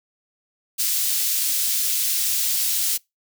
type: high-pass noise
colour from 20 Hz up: white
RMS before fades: -22 dBFS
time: 0.78-2.98 s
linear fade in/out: 20 ms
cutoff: 3600 Hz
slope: 12 dB/octave
effects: noise-tail reverb RT60 0.2 s tail -25 dB re dry